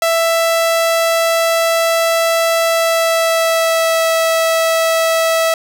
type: tone with pitch glide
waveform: sawtooth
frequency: 662 to 653.3 Hz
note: E5 to E5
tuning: +7 to -16 cents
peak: -8 dBFS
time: 0.02-5.54 s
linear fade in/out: 2 ms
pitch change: -23 cents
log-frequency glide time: 2.66-4.08 s
effects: none